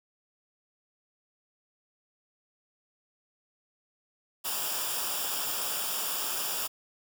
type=noise with comb filter; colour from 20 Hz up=white; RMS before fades=-32 dBFS; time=4.44-6.68 s; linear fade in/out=20 ms; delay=0.48 ms; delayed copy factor=-0.7; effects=none